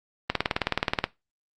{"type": "click train", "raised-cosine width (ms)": 0.3, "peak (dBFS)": -6, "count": 15, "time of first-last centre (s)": [0.3, 1.041], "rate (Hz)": 18.9, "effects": ["noise-tail reverb RT60 0.2 s tail -17 dB re dry", "Opus 32 kbps"]}